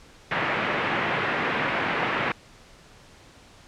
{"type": "band-pass noise", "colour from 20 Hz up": "white", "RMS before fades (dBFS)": -26, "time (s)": [0.31, 2.32], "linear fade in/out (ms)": 2, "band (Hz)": [110, 2300], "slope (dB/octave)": 24, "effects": ["pink hiss -51 dBFS RMS until 3.67 s", "low-pass 7000 Hz 12 dB/octave"]}